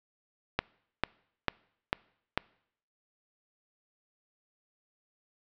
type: click train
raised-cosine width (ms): 0.3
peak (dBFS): -9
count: 5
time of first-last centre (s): 0.59-2.376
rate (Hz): 2.24
effects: noise-tail reverb RT60 0.7 s tail -25 dB re dry + low-pass 4000 Hz 12 dB/octave